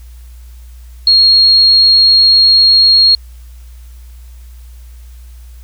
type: tone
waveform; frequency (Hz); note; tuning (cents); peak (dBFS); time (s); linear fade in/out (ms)
sine; 4277; C8; +37; -4; 1.07-3.15; 2
effects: added 60 Hz sine -31 dBFS peak until 5.63 s + white hiss -49 dBFS RMS until 5.63 s